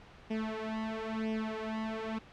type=tone with flanger; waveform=sawtooth; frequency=220 Hz; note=A3; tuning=in tune; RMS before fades=-36 dBFS; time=0.3-2.19 s; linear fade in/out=10 ms; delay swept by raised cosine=0.35 to 3.55 ms; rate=1 Hz; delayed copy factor=+0.9; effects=pink hiss -54 dBFS RMS until 2.32 s + low-pass 3000 Hz 12 dB/octave